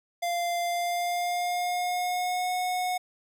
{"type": "tone with pitch glide", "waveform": "square", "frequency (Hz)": [694, 729.3], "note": ["F5", "F#5"], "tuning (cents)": [-11, -25], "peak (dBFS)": -27, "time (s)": [0.22, 2.98], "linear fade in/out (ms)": 10, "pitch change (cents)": 86, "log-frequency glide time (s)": [0.62, 2.52], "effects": []}